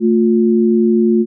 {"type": "tone pair together", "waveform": "sine", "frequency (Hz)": [223, 354.8], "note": ["A3", "F4"], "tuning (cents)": [23, 27], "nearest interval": "minor sixth", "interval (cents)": 804, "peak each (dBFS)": [-11, -13], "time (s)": [0, 1.26], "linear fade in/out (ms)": 50, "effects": []}